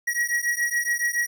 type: beating tone pair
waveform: square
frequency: 1905 / 1912.1 Hz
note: A#6 / A#6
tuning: +37 / +43 cents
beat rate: 7.1 Hz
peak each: -26 dBFS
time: 0.07-1.27 s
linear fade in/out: 10 ms
effects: none